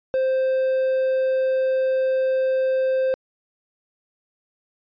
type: tone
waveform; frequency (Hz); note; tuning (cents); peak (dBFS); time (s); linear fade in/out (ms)
triangle; 523.3; C5; 0; -16; 0.14-3.14; 0
effects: resampled to 11025 Hz